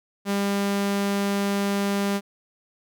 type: tone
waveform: sawtooth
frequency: 200 Hz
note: G3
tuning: 35 cents sharp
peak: -18 dBFS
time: 0.25-2.21 s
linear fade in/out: 50 ms
effects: none